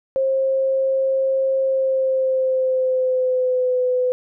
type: tone with pitch glide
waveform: sine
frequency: 533 to 503.1 Hz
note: C5 to B4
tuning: +32 to +32 cents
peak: -16 dBFS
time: 0.16-4.12 s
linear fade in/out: 0 ms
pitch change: -100 cents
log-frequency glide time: 1.61-3.81 s
effects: none